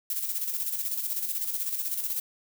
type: noise with tremolo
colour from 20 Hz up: violet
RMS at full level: -29 dBFS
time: 0.1-2.2 s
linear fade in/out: 2 ms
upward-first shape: square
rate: 16 Hz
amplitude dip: 50%
effects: none